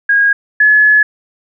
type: tone pair in turn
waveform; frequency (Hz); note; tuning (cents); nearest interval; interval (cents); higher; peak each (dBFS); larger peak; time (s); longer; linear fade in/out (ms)
sine; 1637 / 1705.9; G#6 / G#6; -25 / +46; minor second; 71; second; -7 / -5; second; 0.09-0.33 / 0.6-1.03; second; 5
effects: none